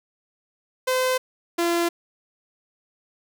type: tone pair in turn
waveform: sawtooth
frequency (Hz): 513 / 341.8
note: C5 / F4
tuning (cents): -34 / -37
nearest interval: perfect fifth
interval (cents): 703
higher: first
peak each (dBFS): -16 / -16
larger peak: neither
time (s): 0.87-1.18 / 1.58-1.89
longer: neither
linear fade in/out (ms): 10
effects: none